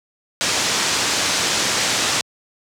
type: low-pass noise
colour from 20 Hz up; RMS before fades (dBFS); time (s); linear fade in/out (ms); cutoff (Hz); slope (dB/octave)
white; -20; 0.41-2.21; 0; 7200; 24
effects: high-pass 100 Hz 12 dB/octave